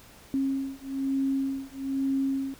sine beating tone pair, 270 / 271.1 Hz, C#4 / C#4, -45 / -38 cents, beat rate 1.1 Hz, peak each -29 dBFS, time 0.34-2.54 s, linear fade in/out 0 ms, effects pink hiss -52 dBFS RMS until 2.59 s

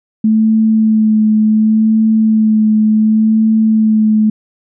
sine tone with vibrato, 217.8 Hz, A3, 17 cents flat, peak -7 dBFS, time 0.24-4.3 s, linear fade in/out 5 ms, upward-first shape sine, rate 0.69 Hz, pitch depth 19 cents each way, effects none

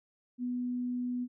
sine tone, 246.9 Hz, B3, in tune, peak -31 dBFS, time 0.38-1.28 s, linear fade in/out 50 ms, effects none

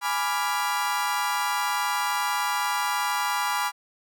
35% pulse chord, G# diminished seventh, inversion none, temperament equal, 830.6 / 987.8 / 1174.7 / 1396.9 Hz, G#5 / B5 / D6 / F6, 0 / 0 / 0 / 0 cents, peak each -28 / -26 / -29 / -30 dBFS, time 0.01-3.72 s, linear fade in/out 50 ms, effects none

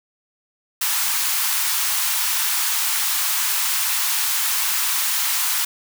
white high-pass noise, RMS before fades -21 dBFS, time 0.81-5.65 s, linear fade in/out 5 ms, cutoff 830 Hz, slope 48 dB/octave, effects none

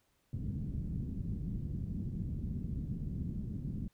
white low-pass noise, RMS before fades -38 dBFS, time 0.33-3.88 s, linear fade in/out 2 ms, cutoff 200 Hz, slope 24 dB/octave, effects pink hiss -75 dBFS RMS until 3.93 s

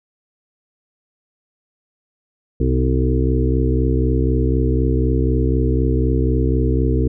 harmonic tone with a mistuned harmonic, 64 Hz, C2, 38 cents flat, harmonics 1 / 2 / 4 / 5 / 6 / 7, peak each -17 / -20 / -23 / -24 / -25 / -25 dBFS, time 2.6-7.08 s, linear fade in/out 5 ms, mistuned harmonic 4, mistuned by -21 cents, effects none

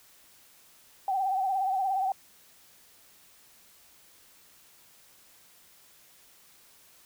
sine tone with vibrato, 768 Hz, G5, 36 cents flat, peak -25 dBFS, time 1.08-2.12 s, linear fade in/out 2 ms, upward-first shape sine, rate 17 Hz, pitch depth 63 cents each way, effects white hiss -58 dBFS RMS until 7.05 s

